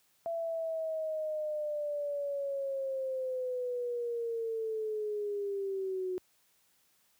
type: linear sweep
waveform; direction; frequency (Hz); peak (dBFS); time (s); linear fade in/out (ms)
sine; down; 672 to 364.7; -32; 0.26-6.18; 0
effects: white hiss -70 dBFS RMS until 7.19 s + high-pass 60 Hz 12 dB/octave